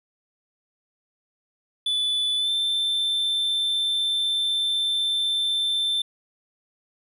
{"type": "tone with pitch glide", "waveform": "triangle", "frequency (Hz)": [3477, 3552], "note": ["A7", "A7"], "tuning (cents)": [-21, 16], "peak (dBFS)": -20, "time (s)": [1.86, 6.02], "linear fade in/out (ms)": 5, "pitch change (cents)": 37, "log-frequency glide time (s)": [2.37, 2.5], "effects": []}